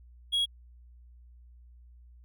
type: tone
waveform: triangle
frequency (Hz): 3314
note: G#7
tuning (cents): -4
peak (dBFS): -23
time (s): 0.32-0.46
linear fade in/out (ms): 20
effects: added 60 Hz sine -51 dBFS peak until 2.24 s